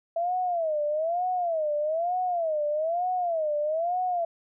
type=tone with vibrato; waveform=sine; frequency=659.3 Hz; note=E5; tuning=in tune; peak=-24 dBFS; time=0.16-4.25 s; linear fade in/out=5 ms; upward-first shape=sine; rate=1.1 Hz; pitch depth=190 cents each way; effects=none